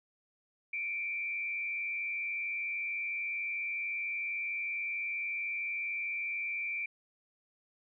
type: tone with frequency modulation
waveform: sine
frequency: 2349 Hz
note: D7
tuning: in tune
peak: -33 dBFS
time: 0.73-6.86 s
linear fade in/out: 5 ms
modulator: 93.6 Hz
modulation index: 0.76
effects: none